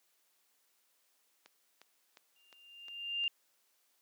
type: click train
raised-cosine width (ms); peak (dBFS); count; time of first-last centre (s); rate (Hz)
0.2; -37; 6; 1.46-3.239; 2.81
type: tone with exponential growth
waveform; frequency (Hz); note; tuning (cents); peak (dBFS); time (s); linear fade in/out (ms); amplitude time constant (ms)
sine; 2797; F7; +2; -29; 2.36-3.28; 2; 200
effects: white hiss -74 dBFS RMS until 4.01 s + high-pass 300 Hz 12 dB/octave